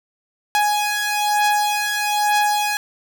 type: beating tone pair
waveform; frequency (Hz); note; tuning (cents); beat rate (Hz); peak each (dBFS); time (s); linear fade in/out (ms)
sawtooth; 833 / 834.1; G#5 / G#5; +5 / +7; 1.1; -15 / -18; 0.55-2.77; 0
effects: none